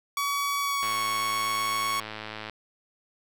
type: tone with pitch glide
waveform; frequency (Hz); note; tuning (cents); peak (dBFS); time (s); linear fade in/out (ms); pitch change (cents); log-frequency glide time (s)
sawtooth; 1133 to 1108.4; C#6 to C#6; +37 to -1; -22; 0.17-2; 2; -38; 0.61-0.98
type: click train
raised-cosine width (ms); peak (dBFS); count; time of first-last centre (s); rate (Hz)
0.3; -20; 181; 0.83-2.497; 108
effects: none